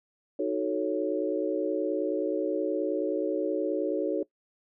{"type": "chord", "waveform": "sine", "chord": "D# half-diminished seventh", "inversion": "none", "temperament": "equal", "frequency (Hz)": [311.1, 370, 440, 554.4], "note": ["D#4", "F#4", "A4", "C#5"], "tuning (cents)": [0, 0, 0, 0], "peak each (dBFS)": -31, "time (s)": [0.39, 4.23], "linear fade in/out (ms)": 5, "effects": ["noise-tail reverb RT60 0.1 s tail -20 dB re dry"]}